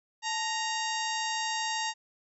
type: harmonic tone with a mistuned harmonic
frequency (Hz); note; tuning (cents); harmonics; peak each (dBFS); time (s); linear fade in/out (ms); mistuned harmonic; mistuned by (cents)
933; A#5; +1; 1 / 2 / 3 / 4 / 5 / 6 / 7 / 8; -33 / -36 / -38 / -39 / -40 / -41 / -41 / -42; 0.22-1.94; 50; 1; -98
effects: none